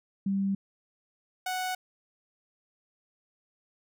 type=tone pair in turn; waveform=sine / sawtooth; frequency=196 / 740 Hz; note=G3 / F#5; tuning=0 / 0 cents; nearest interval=octave + major seventh; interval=2300 cents; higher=second; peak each=-25 / -26 dBFS; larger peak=first; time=0.26-0.55 / 1.46-1.75 s; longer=neither; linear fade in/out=5 ms; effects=none